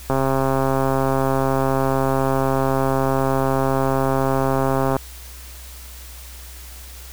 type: click train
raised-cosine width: 1 ms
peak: -6 dBFS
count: 653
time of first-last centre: 0.1-4.966 s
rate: 134 Hz
effects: added 62 Hz sine -37 dBFS peak until 7.12 s + white hiss -41 dBFS RMS until 7.12 s